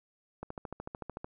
click train, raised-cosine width 1 ms, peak -25 dBFS, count 12, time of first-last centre 0.43-1.245 s, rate 13.5 Hz, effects none

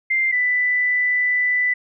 sine tone pair in turn, 2093 / 1987.5 Hz, C7 / B6, 0 / +10 cents, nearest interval minor second, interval 90 cents, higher first, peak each -16 dBFS, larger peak neither, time 0.1-0.32 / 0.32-1.74 s, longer second, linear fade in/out 10 ms, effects none

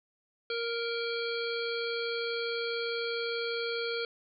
harmonic tone with a mistuned harmonic, 466.2 Hz, A#4, in tune, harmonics 1 / 3 / 5 / 7 / 9 / 10, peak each -33 / -38 / -40 / -41 / -43 / -43 dBFS, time 0.5-4.05 s, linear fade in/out 2 ms, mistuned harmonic 10, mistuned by -59 cents, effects none

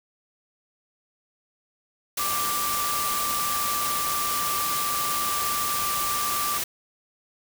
sine tone in noise, 1174.7 Hz, D6, in tune, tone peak -27 dBFS, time 2.19-6.58 s, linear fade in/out 5 ms, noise white, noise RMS -28 dBFS, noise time 2.17-6.64 s, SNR -2 dB, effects none

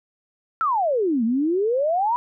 sine exponential two-way sweep, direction down then up, 1379 to 217.9 to 994 Hz, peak -18 dBFS, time 0.61-2.16 s, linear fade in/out 0 ms, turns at 1.24 s, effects none

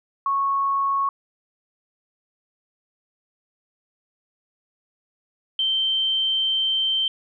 sine tone pair in turn, 1103 / 3120 Hz, C#6 / G7, -9 / -9 cents, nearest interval octave + tritone, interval 1800 cents, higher second, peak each -19 dBFS, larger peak neither, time 0.26-1.09 / 5.59-7.08 s, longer second, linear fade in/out 2 ms, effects none

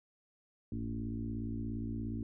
sine tone with frequency modulation, 164.81 Hz, E3, in tune, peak -35 dBFS, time 0.72-2.23 s, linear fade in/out 2 ms, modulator 57.1 Hz, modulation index 2.4, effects none

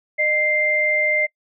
sine tone pair together, 610.5 / 2093 Hz, D#5 / C7, -33 / 0 cents, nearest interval octave + major sixth, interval 2133 cents, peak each -23 / -17 dBFS, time 0.18-1.27 s, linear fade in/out 20 ms, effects noise-tail reverb RT60 0.1 s tail -24 dB re dry

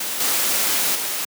white noise with level steps, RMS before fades -26 / -20 / -25 dBFS, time 0-1.25 s, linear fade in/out 5 ms, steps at 0.2 / 0.95 s, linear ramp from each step 5 ms, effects high-pass 200 Hz 12 dB/octave

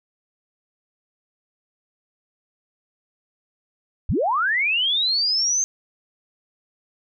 sine linear sweep, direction up, 36.37 to 6360 Hz, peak -18 dBFS, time 4.09-5.64 s, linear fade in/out 0 ms, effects none

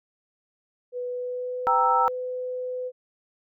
sine tone with pitch glide, 493.9 to 503.7 Hz, B4 to B4, 0 to +34 cents, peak -28 dBFS, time 0.92-2.92 s, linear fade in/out 50 ms, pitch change +34 cents, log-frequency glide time 1.08-1.81 s
sine chord, E diminished, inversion first, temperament equal, 784 / 932.3 / 1318.5 Hz, G5 / Bb5 / E6, 0 / 0 / 0 cents, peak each -24 / -22 / -22 dBFS, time 1.67-2.08 s, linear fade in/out 0 ms
effects none

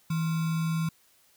sine tone with sample-and-hold, 162.9 Hz, E3, 20 cents flat, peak -25 dBFS, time 0.1-0.89 s, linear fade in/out 5 ms, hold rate 1225 Hz, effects white hiss -63 dBFS RMS until 1.36 s

